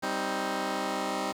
10% pulse chord, C minor, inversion second, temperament just, 196.22 / 261.6 / 314 Hz, G3 / C4 / Eb4, +2 / 0 / +16 cents, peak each -26 dBFS, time 0.02-1.33 s, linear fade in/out 20 ms, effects low-pass 9000 Hz 12 dB/octave + 8-bit

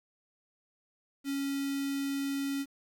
square tone with notch filter, 277.2 Hz, C#4, in tune, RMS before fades -33 dBFS, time 1.24-2.66 s, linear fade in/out 50 ms, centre 890 Hz, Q 0.83, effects 10-bit

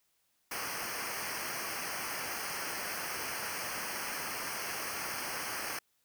pink noise with comb filter, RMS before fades -38 dBFS, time 0.51-5.79 s, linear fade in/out 5 ms, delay 0.27 ms, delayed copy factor -1, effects white hiss -75 dBFS RMS until 6.04 s

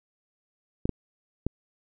clicks, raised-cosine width 3 ms, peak -13 dBFS, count 3, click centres 0.855 / 0.893 / 1.466 s, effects none

